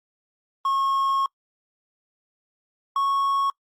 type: tone pair in turn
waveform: triangle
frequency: 1088 / 1103.2 Hz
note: C#6 / C#6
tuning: -33 / -9 cents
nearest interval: unison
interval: 24 cents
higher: second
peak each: -18 dBFS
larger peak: neither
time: 0.65-1.26 / 2.96-3.5 s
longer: first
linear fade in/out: 2 ms
effects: noise-tail reverb RT60 0.1 s tail -26 dB re dry + Opus 24 kbps